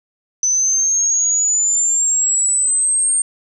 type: exponential sweep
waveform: sine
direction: up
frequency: 6030 to 8680 Hz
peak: -13 dBFS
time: 0.43-3.22 s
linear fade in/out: 2 ms
effects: none